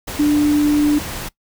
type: tone in noise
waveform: sine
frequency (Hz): 295.5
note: D4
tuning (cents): +11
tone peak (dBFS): -11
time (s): 0.19-0.99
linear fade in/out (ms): 10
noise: pink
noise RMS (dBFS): -28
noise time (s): 0.07-1.29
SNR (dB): +14
effects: noise-tail reverb RT60 0.1 s tail -20 dB re dry